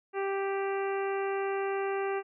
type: harmonic tone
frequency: 392.3 Hz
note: G4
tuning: 1 cent sharp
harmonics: 1 / 2 / 3 / 4 / 5 / 6 / 7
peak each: -30 / -36 / -40 / -42 / -44 / -46 / -47 dBFS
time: 0.13-2.23 s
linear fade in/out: 50 ms
effects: none